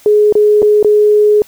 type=tone with dropouts; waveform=sine; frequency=420 Hz; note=G#4; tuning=19 cents sharp; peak=-5 dBFS; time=0.06-1.42 s; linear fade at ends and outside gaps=1 ms; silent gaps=0.325-0.353 / 0.62-0.627 / 0.828-0.846 s; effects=white hiss -43 dBFS RMS until 1.47 s